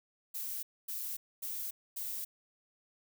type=noise bursts; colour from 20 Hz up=violet; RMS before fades=-39 dBFS; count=4; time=0.34-2.25 s; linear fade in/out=10 ms; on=290 ms; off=250 ms; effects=none